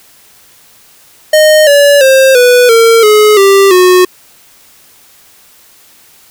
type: tone with pitch steps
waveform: square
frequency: 617 / 572.4 / 531 / 492.6 / 456.9 / 423.9 / 393.2 / 364.8 Hz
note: D#5 / D5 / C5 / B4 / A#4 / G#4 / G4 / F#4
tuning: -15 / -45 / +25 / -5 / -35 / +35 / +5 / -24 cents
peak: -3 dBFS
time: 1.33-4.05 s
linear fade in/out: 5 ms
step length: 340 ms
effects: white hiss -42 dBFS RMS until 6.3 s